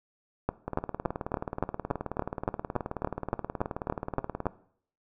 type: two click trains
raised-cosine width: 1 ms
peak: -12 / -18 dBFS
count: 15 / 72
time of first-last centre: 0.49-4.467 / 0.68-4.457 s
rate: 3.52 / 18.8 Hz
effects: noise-tail reverb RT60 0.6 s tail -19 dB re dry